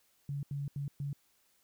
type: tone bursts at uneven times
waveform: sine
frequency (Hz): 141.6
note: C#3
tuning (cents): +37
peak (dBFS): -34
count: 4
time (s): 0.29-0.43 / 0.51-0.68 / 0.76-0.88 / 1-1.13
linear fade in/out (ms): 2
effects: white hiss -71 dBFS RMS until 1.63 s